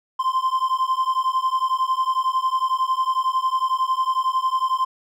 triangle beating tone pair, 1037 / 1048 Hz, C6 / C6, -16 / +2 cents, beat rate 11 Hz, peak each -20 dBFS, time 0.19-4.85 s, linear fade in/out 10 ms, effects none

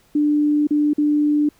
sine tone with dropouts, 296.4 Hz, D4, 16 cents sharp, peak -14 dBFS, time 0.15-1.49 s, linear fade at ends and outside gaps 5 ms, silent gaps 0.671-0.707 / 0.934-0.981 s, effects pink hiss -57 dBFS RMS until 1.59 s

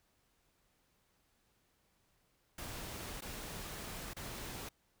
pink noise with dropouts, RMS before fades -45 dBFS, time 2.58-4.69 s, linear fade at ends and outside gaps 5 ms, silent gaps 3.208-3.22 / 4.135-4.165 s, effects pink hiss -75 dBFS RMS until 5 s

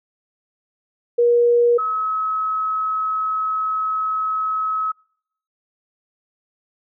sine tone pair in turn, 477.1 / 1284.4 Hz, A#4 / E6, +40 / -45 cents, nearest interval octave + perfect fourth, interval 1715 cents, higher second, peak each -12 / -19 dBFS, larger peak first, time 1.18-1.78 / 1.78-4.92 s, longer second, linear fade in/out 10 ms, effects noise-tail reverb RT60 0.7 s tail -26 dB re dry

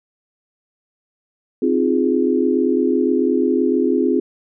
sine chord, F minor seventh, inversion second, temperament equal, 261.6 / 311.1 / 349.2 / 415.3 Hz, C4 / Eb4 / F4 / Ab4, 0 / 0 / 0 / 0 cents, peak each -18 / -23 / -19 / -20 dBFS, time 1.62-4.2 s, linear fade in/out 5 ms, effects none

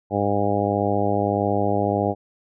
harmonic tone, 101.6 Hz, G#2, 38 cents flat, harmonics 1 / 2 / 3 / 4 / 5 / 6 / 7 / 8, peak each -27 / -27 / -27 / -27 / -27 / -27 / -27 / -27 dBFS, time 0.1-2.15 s, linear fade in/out 50 ms, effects none

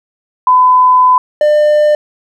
sine / triangle tone pair in turn, 1008 / 599.4 Hz, B5 / D5, +35 / +35 cents, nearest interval major sixth, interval 900 cents, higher first, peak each -4 dBFS, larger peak neither, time 0.47-1.18 / 1.41-1.95 s, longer first, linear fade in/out 2 ms, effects none

